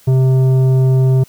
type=tone with tanh clipping; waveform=sine; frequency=130.81 Hz; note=C3; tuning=in tune; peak=-10 dBFS; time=0.07-1.24 s; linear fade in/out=10 ms; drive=10 dB; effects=white hiss -47 dBFS RMS until 1.28 s